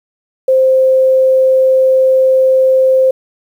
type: tone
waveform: sine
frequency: 523.3 Hz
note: C5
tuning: in tune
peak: -6 dBFS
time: 0.48-3.11 s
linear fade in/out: 5 ms
effects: 7-bit